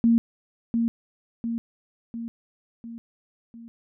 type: tone with echo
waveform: sine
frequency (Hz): 231.5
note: A#3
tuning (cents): -12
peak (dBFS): -15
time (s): 0.04-0.18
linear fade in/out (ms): 0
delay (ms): 700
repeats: 5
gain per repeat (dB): -5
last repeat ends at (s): 3.68
effects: none